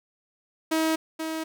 sawtooth tone with echo, 319.4 Hz, D#4, 45 cents sharp, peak -18 dBFS, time 0.71-0.96 s, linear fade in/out 10 ms, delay 480 ms, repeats 1, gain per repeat -7 dB, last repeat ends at 1.44 s, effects none

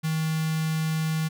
square tone with notch filter, 158.6 Hz, D#3, 33 cents sharp, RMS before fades -26 dBFS, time 0.03-1.29 s, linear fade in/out 20 ms, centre 550 Hz, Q 0.55, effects none

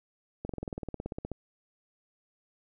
slowing click train, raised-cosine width 2 ms, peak -22 dBFS, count 17, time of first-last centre 0.45-1.317 s, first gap 43 ms, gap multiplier 1.03, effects none

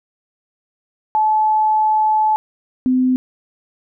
sine tone pair in turn, 863 / 255.5 Hz, A5 / C4, -34 / -41 cents, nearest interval octave + major sixth, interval 2107 cents, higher first, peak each -12 dBFS, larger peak neither, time 1.15-2.36 / 2.86-3.16 s, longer first, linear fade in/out 0 ms, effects none

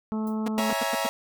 harmonic tone, 217.4 Hz, A3, 21 cents flat, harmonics 1 / 2 / 3 / 4 / 5 / 6, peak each -26 / -37 / -43 / -40 / -44 / -45 dBFS, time 0.12-0.73 s, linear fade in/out 0 ms
violet noise with exponential decay, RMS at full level -43 dBFS, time 0.27-0.39 s, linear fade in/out 1 ms, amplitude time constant 24 ms
sawtooth tone bursts, 236 Hz, A#3, 22 cents sharp, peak -23 dBFS, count 6, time 0.46-1.067 s, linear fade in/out 5 ms, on 22 ms, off 95 ms
sawtooth chord, A# half-diminished seventh, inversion first, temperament equal with one note detuned, 554.4 / 659.3 / 830.6 / 942.6 Hz, C#5 / E5 / G#5 / A#5, 0 / 0 / 0 / +19 cents, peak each -28 / -26 / -29 / -27 dBFS, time 0.58-1.09 s, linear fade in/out 0 ms
effects none

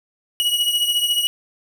45% pulse beating tone pair, 2910 / 2924 Hz, F#7 / F#7, -29 / -21 cents, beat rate 14 Hz, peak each -18 / -23 dBFS, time 0.4-1.27 s, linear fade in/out 0 ms, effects none

